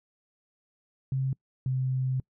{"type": "tone pair in turn", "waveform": "sine", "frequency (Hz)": [133, 130.04], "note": ["C3", "C3"], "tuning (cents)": [29, -10], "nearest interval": "unison", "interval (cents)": 39, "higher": "first", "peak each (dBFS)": -25, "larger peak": "neither", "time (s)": [[1.12, 1.33], [1.66, 2.2]], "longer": "second", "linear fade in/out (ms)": 2, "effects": ["noise-tail reverb RT60 0.1 s tail -25 dB re dry"]}